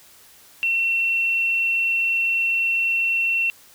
sine tone, 2712 Hz, E7, 49 cents sharp, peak -18 dBFS, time 0.63-3.5 s, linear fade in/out 0 ms, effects white hiss -50 dBFS RMS until 3.74 s

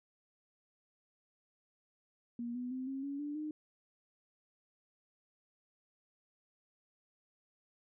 sine tone with pitch steps, 237.6 / 247.7 / 258.2 / 269.2 / 280.6 / 292.5 / 304.9 Hz, A#3 / B3 / C4 / C4 / C#4 / D4 / D#4, +33 / +5 / -23 / +49 / +21 / -7 / -35 cents, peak -37 dBFS, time 2.39-3.51 s, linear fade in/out 2 ms, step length 160 ms, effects none

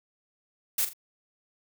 blue noise with echo, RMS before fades -26 dBFS, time 0.78-0.85 s, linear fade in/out 5 ms, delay 42 ms, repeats 2, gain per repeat -10 dB, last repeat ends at 0.934 s, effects none

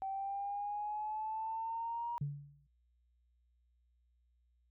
sine exponential sweep, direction up, 770 to 952 Hz, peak -36 dBFS, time 0.02-2.18 s, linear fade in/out 0 ms
sine tone with exponential decay, 143.5 Hz, D3, 40 cents flat, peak -31 dBFS, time 2.21-2.67 s, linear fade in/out 5 ms, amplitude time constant 99 ms
effects tanh soft clip ceiling -28 dBFS + added 60 Hz sine -70 dBFS peak until 4.7 s

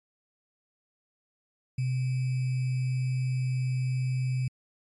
sine tone with sample-and-hold, 128.5 Hz, C3, 31 cents flat, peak -25 dBFS, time 1.78-4.48 s, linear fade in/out 5 ms, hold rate 2450 Hz, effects MP3 48 kbps

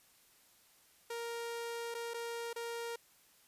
sawtooth tone with dropouts, 467 Hz, A#4, 3 cents sharp, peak -35 dBFS, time 1.1-2.96 s, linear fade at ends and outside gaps 5 ms, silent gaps 1.943-1.948 / 2.137-2.142 / 2.531-2.56 s, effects white hiss -66 dBFS RMS until 3.47 s + resampled to 32000 Hz

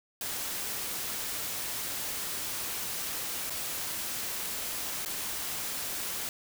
white noise with dropouts, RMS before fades -35 dBFS, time 0.21-6.29 s, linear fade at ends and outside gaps 1 ms, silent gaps 3.498-3.504 / 5.049-5.059 s, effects none

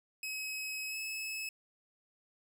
sawtooth tone with pitch glide, 2556 to 2590 Hz, D#7 to E7, +46 to -31 cents, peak -34 dBFS, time 0.23-1.49 s, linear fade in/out 2 ms, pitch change +23 cents, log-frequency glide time 0.88-0.96 s, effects none

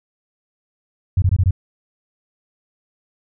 sine tone bursts, 92.5 Hz, F#2, in tune, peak -11 dBFS, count 5, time 1.17-1.509 s, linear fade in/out 5 ms, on 51 ms, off 21 ms, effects none

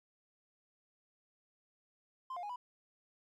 triangle tone with pitch steps, 1041 / 708 / 827 / 985 Hz, C6 / F5 / G#5 / B5, -9 / +23 / -8 / -5 cents, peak -37 dBFS, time 2.3-2.56 s, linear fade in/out 5 ms, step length 65 ms, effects tanh soft clip ceiling -34 dBFS

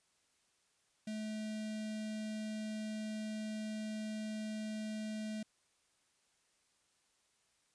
square tone with notch filter, 215.6 Hz, A3, 35 cents flat, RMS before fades -41 dBFS, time 1.07-5.43 s, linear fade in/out 5 ms, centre 1100 Hz, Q 1.2, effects white hiss -75 dBFS RMS until 7.74 s + resampled to 22050 Hz

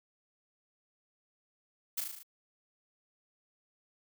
blue noise with echo, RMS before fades -33 dBFS, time 1.97-2.01 s, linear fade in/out 10 ms, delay 37 ms, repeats 6, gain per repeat -3 dB, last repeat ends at 2.232 s, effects none

